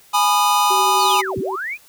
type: chord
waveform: square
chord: G# minor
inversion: none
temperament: equal with one note detuned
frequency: 830.6 / 987.8 / 1226.7 Hz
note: G#5 / B5 / D#6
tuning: 0 / 0 / -25 cents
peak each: -19 dBFS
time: 0.13-1.22 s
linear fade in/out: 20 ms
type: tone with tremolo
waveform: sine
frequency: 382.2 Hz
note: G4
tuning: 44 cents flat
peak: -22 dBFS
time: 0.7-1.56 s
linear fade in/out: 10 ms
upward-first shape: triangle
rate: 12 Hz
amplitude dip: 40%
type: linear two-way sweep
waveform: sine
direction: down then up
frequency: 5050 to 74 to 2570 Hz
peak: -23 dBFS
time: 0.97-1.78 s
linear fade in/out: 50 ms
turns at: 1.38 s
effects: white hiss -50 dBFS RMS until 1.88 s